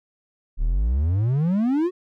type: exponential sweep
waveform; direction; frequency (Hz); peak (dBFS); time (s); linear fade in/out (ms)
triangle; up; 33.41 to 378.6; -16; 0.57-1.91; 50
effects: none